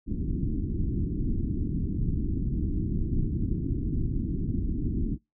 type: low-pass noise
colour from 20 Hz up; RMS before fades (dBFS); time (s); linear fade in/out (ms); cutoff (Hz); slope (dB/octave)
pink; -28; 0.06-5.18; 50; 330; 48
effects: noise-tail reverb RT60 0.2 s tail -24 dB re dry